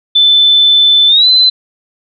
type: tone with pitch glide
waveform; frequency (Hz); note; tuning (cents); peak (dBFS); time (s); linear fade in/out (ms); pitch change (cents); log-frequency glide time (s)
sine; 3520 to 4043; A7 to B7; 0 to +40; -4; 0.15-1.5; 10; +240; 1.08-1.27
effects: none